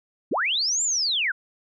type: linear two-way sweep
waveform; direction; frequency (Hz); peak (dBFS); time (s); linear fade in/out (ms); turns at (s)
sine; up then down; 138.59 to 7420 to 1387; -21; 0.31-1.32; 10; 0.83
effects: none